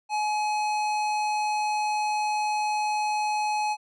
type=tone with tanh clipping; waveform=sine; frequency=846 Hz; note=G#5; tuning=32 cents sharp; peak=-26 dBFS; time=0.09-3.77 s; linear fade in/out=50 ms; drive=18 dB; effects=resampled to 24000 Hz